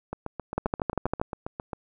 two click trains, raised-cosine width 1 ms, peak -18 / -11 dBFS, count 13 / 9, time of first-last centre 0.13-1.732 / 0.58-1.215 s, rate 7.49 / 12.6 Hz, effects none

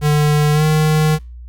square tone with pitch glide, 149.2 to 154.64 Hz, D3 to D#3, +28 to -10 cents, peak -12 dBFS, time 0.01-1.19 s, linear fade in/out 50 ms, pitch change +62 cents, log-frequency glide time 0.52-0.64 s, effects added 60 Hz sine -31 dBFS peak until 1.48 s + Opus 48 kbps

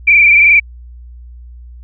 sine tone with frequency modulation, 2340 Hz, D7, 7 cents flat, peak -4 dBFS, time 0.07-0.6 s, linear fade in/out 10 ms, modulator 22.3 Hz, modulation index 3.2, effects added 60 Hz sine -31 dBFS peak until 1.83 s

